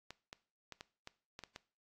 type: clicks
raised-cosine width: 0.2 ms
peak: -29 dBFS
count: 8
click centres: 0.106 / 0.329 / 0.723 / 0.809 / 1.074 / 1.391 / 1.437 / 1.561 s
effects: noise-tail reverb RT60 0.4 s tail -19 dB re dry + AAC 64 kbps